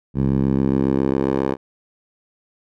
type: tone with band-pass filter sweep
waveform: 10% pulse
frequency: 67.3 Hz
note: C2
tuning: 49 cents sharp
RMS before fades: -19 dBFS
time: 0.14-1.57 s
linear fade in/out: 50 ms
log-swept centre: 150 to 560 Hz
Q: 1.1
effects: none